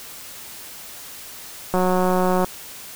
click train, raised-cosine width 1 ms, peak -7 dBFS, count 130, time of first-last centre 1.74-2.445 s, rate 183 Hz, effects white hiss -38 dBFS RMS until 2.95 s

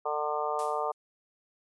harmonic tone, 150 Hz, D3, 37 cents sharp, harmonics 3 / 4 / 5 / 6 / 7 / 8, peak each -35 / -35 / -34 / -36 / -37 / -35 dBFS, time 0.05-0.92 s, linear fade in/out 10 ms
blue noise with exponential decay, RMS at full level -39 dBFS, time 0.59-0.94 s, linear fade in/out 0 ms, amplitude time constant 74 ms
effects resampled to 24000 Hz

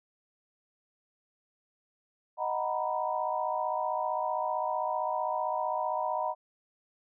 sine chord, B major seventh, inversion first, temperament equal, 622.3 / 740 / 932.3 / 987.8 Hz, D#5 / F#5 / A#5 / B5, 0 / 0 / 0 / 0 cents, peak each -34 dBFS, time 2.37-6.35 s, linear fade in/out 50 ms, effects none

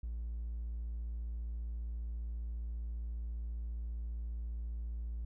triangle tone, 57.4 Hz, A#1, 26 cents flat, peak -34 dBFS, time 0.03-5.25 s, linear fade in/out 5 ms, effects tanh soft clip ceiling -32 dBFS

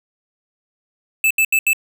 square tone bursts, 2628 Hz, E7, 6 cents flat, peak -13 dBFS, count 4, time 1.24-1.732 s, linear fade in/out 2 ms, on 66 ms, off 76 ms, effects 9-bit

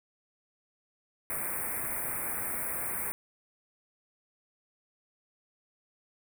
white band-stop noise, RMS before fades -34 dBFS, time 1.3-3.12 s, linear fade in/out 0 ms, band 2400 to 8400 Hz, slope 96 dB/octave, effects none

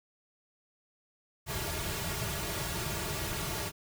pink noise with comb filter, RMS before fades -35 dBFS, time 1.46-3.72 s, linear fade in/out 50 ms, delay 3.9 ms, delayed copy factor -0.85, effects none

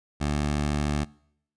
15% pulse tone, 73.42 Hz, D2, in tune, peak -18 dBFS, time 0.2-1.05 s, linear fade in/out 20 ms, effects noise-tail reverb RT60 0.7 s tail -24 dB re dry + resampled to 22050 Hz

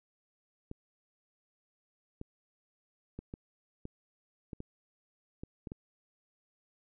clicks, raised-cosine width 3 ms, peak -28 dBFS, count 10, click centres 0.714 / 2.214 / 3.19 / 3.339 / 3.854 / 4.532 / 4.604 / 5.435 / 5.672 / 5.719 s, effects none

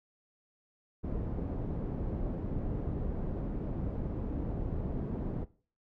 pink low-pass noise, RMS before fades -35 dBFS, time 1.03-5.45 s, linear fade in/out 20 ms, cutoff 390 Hz, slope 12 dB/octave, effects noise-tail reverb RT60 0.4 s tail -18 dB re dry

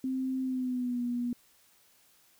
sine tone with pitch glide, 261.2 to 242.3 Hz, C4 to B3, -3 to -33 cents, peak -29 dBFS, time 0.04-1.33 s, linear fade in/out 2 ms, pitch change -130 cents, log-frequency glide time 0.42-1.02 s, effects white hiss -64 dBFS RMS until 2.39 s

